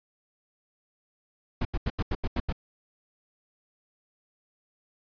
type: noise bursts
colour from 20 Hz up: brown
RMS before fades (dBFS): -27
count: 8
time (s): 1.61-2.526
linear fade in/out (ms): 5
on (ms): 41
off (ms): 84
effects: resampled to 11025 Hz